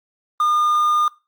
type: tone with quantisation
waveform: triangle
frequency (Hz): 1213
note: D#6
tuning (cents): -44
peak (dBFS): -13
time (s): 0.4-1.08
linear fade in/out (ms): 2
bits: 7
effects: noise-tail reverb RT60 0.3 s tail -21 dB re dry + Opus 32 kbps